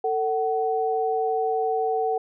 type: tone pair together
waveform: sine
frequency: 447.1 / 752 Hz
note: A4 / F#5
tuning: +28 / +28 cents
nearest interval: major sixth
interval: 900 cents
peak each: -24 dBFS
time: 0.04-2.18 s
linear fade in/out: 5 ms
effects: none